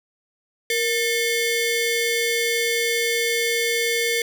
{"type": "ring-modulated tone", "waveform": "sawtooth", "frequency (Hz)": 1318.5, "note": "E6", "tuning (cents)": 0, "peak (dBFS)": -13, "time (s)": [0.7, 4.22], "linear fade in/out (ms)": 2, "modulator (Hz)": 851, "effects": []}